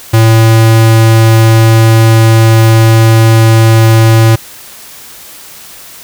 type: tone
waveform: square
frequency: 112.4 Hz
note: A2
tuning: 37 cents sharp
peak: -3 dBFS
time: 0.13-4.36 s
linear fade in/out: 10 ms
effects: white hiss -31 dBFS RMS until 6.03 s